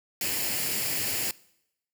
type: noise with comb filter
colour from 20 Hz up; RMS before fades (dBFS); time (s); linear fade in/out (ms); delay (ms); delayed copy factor
white; -29; 0.21-1.31; 2; 0.41; +0.55
effects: noise-tail reverb RT60 0.8 s tail -22 dB re dry + high-pass 80 Hz 12 dB/octave